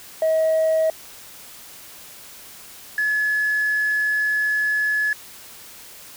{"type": "tone pair in turn", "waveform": "sine", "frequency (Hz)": [638, 1706.6], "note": ["D#5", "G#6"], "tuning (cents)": [43, 47], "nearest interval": "octave + perfect fourth", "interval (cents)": 1704, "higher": "second", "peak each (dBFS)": [-14, -17], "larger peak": "first", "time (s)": [[0.22, 0.9], [2.98, 5.13]], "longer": "second", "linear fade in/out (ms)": 2, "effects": ["tanh soft clip ceiling -14 dBFS", "white hiss -42 dBFS RMS until 6.16 s"]}